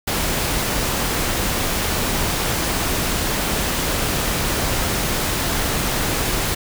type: noise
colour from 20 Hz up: pink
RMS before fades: -21 dBFS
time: 0.07-6.55 s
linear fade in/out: 10 ms
effects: none